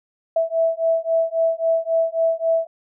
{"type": "beating tone pair", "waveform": "sine", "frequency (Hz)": [655, 658.7], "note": ["E5", "E5"], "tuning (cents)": [-11, -1], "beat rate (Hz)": 3.7, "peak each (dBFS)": -20, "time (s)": [0.36, 2.67], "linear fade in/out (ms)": 5, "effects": []}